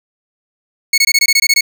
20% pulse tone bursts, 2202 Hz, C#7, 12 cents flat, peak -3 dBFS, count 10, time 0.93-1.609 s, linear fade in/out 5 ms, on 49 ms, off 21 ms, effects none

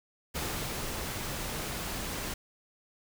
pink noise with ADSR envelope, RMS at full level -34 dBFS, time 0.34-2.34 s, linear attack 20 ms, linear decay 460 ms, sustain -2 dB, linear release 5 ms, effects none

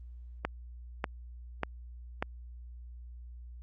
click train, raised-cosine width 0.5 ms, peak -15 dBFS, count 4, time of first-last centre 0.45-2.225 s, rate 1.69 Hz, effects added 60 Hz sine -44 dBFS peak until 3.62 s + Opus 32 kbps

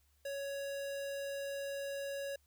square tone, 557 Hz, C#5, 8 cents sharp, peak -39 dBFS, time 0.25-2.36 s, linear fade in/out 5 ms, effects added 71 Hz sine -70 dBFS peak until 2.46 s + white hiss -75 dBFS RMS until 2.46 s

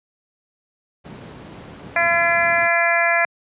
brown noise, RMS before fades -31 dBFS, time 1.04-2.68 s, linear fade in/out 20 ms
harmonic tone, 340 Hz, F4, 46 cents flat, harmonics 2 / 3 / 4 / 5 / 6 / 7, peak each -20 / -26 / -26 / -20 / -21 / -23 dBFS, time 1.96-3.25 s, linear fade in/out 2 ms
effects high-pass 150 Hz 12 dB/octave + resampled to 8000 Hz

